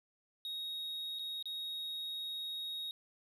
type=tone with dropouts; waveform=triangle; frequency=3761 Hz; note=A#7; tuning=15 cents sharp; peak=-37 dBFS; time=0.45-2.91 s; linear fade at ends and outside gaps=1 ms; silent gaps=1.188-1.193 / 1.426-1.456 s; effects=none